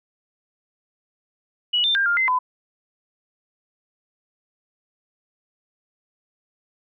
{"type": "tone with pitch steps", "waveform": "sine", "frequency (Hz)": [2928, 3582, 1597, 1403, 2066, 1008], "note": ["F#7", "A7", "G6", "F6", "C7", "B5"], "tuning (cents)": [-19, 30, 32, 8, -22, 35], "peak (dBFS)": -17, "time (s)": [1.73, 2.39], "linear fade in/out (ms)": 10, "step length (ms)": 110, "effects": []}